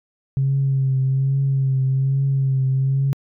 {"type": "tone with vibrato", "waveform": "sine", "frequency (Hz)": 134.7, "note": "C#3", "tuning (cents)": -49, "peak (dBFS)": -15, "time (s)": [0.37, 3.13], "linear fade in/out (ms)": 0, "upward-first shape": "triangle", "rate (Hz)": 1.2, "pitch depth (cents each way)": 38, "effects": ["tanh soft clip ceiling -11 dBFS"]}